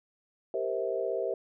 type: chord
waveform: sine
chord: C dominant seventh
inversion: second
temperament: equal with one note detuned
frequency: 392 / 466.2 / 523.3 / 649.1 Hz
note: G4 / Bb4 / C5 / E5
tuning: 0 / 0 / 0 / -27 cents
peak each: -34 dBFS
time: 0.54-1.34 s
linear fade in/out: 2 ms
effects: none